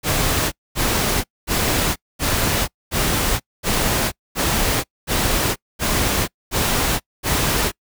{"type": "noise bursts", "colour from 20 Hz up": "pink", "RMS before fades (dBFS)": -19, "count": 11, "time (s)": [0.03, 7.72], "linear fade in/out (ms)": 50, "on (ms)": 490, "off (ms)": 230, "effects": ["noise-tail reverb RT60 0.1 s tail -26 dB re dry"]}